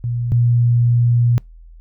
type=tone pair in turn; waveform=sine; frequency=119.5 / 119.5 Hz; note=A#2 / A#2; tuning=+43 / +43 cents; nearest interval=unison; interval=0 cents; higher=neither; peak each=-18 / -11 dBFS; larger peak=second; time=0.04-0.32 / 0.32-1.38 s; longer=second; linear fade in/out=0 ms; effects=noise-tail reverb RT60 0.2 s tail -26 dB re dry + added 41 Hz sine -38 dBFS peak until 1.8 s